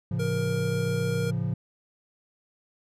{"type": "chord", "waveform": "triangle", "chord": "A augmented", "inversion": "none", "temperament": "just", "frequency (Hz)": [110, 137.5, 171.88], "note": ["A2", "C#3", "E#3"], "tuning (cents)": [0, -14, -27], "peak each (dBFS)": -28, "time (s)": [0.11, 1.54], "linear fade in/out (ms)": 5}
{"type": "tone", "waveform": "square", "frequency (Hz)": 470, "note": "A#4", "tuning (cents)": 14, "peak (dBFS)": -30, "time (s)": [0.19, 1.31], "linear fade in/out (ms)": 10}
{"effects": ["resampled to 32000 Hz"]}